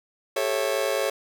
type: chord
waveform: 40% pulse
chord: A dominant seventh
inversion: third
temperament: just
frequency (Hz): 396 / 440 / 550 / 660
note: G4 / A4 / C#5 / E5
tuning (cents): +18 / 0 / -14 / +2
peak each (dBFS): -30 / -29 / -25 / -30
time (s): 0.36-1.1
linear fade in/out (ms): 5
effects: none